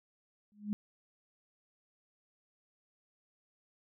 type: tone with exponential growth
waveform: sine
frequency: 207.7 Hz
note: G#3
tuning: in tune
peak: -28 dBFS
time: 0.52-0.73 s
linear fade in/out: 0 ms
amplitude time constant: 45 ms
effects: none